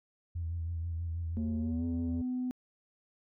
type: tone with vibrato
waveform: sine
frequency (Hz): 83.7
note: E2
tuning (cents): +27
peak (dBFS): -32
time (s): 0.35-2.22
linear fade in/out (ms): 10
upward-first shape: sine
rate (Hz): 6.2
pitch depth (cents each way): 44
type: tone with pitch glide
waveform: sine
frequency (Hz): 226.9 to 251.8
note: A#3 to B3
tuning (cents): -47 to +34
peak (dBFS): -30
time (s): 1.37-2.51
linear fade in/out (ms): 0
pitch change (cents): +181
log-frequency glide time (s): 1.56-1.85
effects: tanh soft clip ceiling -27 dBFS